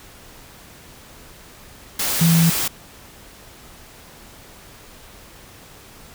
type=tone in noise; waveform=sine; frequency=165.9 Hz; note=E3; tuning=11 cents sharp; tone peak=-12 dBFS; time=2.21-2.5 s; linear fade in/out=5 ms; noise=white; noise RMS=-22 dBFS; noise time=1.99-2.68 s; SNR=+7 dB; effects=pink hiss -44 dBFS RMS until 6.14 s